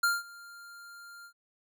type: tone with ADSR envelope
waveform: square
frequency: 1396.9 Hz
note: F6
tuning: in tune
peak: -23 dBFS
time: 0.03-1.33 s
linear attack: 7 ms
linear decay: 190 ms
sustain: -24 dB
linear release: 80 ms
effects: none